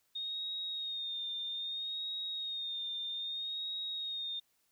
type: tone with vibrato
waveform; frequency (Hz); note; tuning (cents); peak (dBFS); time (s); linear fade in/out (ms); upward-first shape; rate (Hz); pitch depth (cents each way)
sine; 3696; A#7; -16; -36; 0.15-4.4; 10; sine; 0.62; 41
effects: white hiss -75 dBFS RMS until 4.71 s